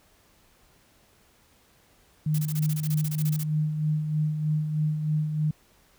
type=tone with tremolo; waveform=sine; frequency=153.2 Hz; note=D#3; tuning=27 cents flat; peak=-21 dBFS; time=2.26-5.51 s; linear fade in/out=5 ms; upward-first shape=sine; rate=3.2 Hz; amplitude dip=50%
type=noise bursts; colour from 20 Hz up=blue; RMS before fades=-36 dBFS; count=16; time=2.34-3.435 s; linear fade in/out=5 ms; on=45 ms; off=25 ms
effects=pink hiss -61 dBFS RMS until 5.98 s